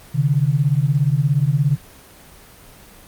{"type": "beating tone pair", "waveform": "sine", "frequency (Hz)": [133.8, 150.8], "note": ["C3", "D3"], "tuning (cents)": [39, 46], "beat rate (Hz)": 17, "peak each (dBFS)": -17, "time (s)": [0.14, 1.77], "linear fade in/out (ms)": 20, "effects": ["pink hiss -44 dBFS RMS until 3.07 s", "Opus 24 kbps"]}